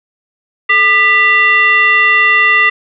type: tone with frequency modulation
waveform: sine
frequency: 1975.5 Hz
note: B6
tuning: in tune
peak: -6 dBFS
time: 0.69-2.7 s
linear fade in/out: 10 ms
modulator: 770 Hz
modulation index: 0.89
effects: none